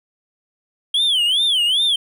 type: tone with vibrato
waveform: triangle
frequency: 3205 Hz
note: G7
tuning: 38 cents sharp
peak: -13 dBFS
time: 0.94-1.96 s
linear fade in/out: 5 ms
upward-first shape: sine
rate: 2.5 Hz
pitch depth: 220 cents each way
effects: none